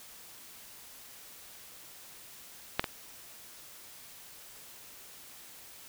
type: clicks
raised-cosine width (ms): 0.3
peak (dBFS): -9 / -16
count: 2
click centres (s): 2.795 / 2.842
effects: white hiss -51 dBFS RMS until 5.88 s